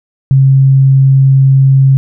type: tone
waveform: sine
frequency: 134.9 Hz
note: C#3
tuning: 47 cents flat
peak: -3 dBFS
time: 0.31-1.97 s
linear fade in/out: 0 ms
effects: none